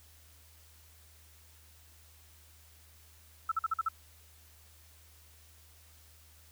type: tone bursts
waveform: sine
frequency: 1318.5 Hz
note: E6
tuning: in tune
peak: -27 dBFS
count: 6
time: 3.49-3.887 s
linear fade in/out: 5 ms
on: 27 ms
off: 47 ms
effects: added 78 Hz sine -59 dBFS peak until 6.51 s + white hiss -61 dBFS RMS until 6.51 s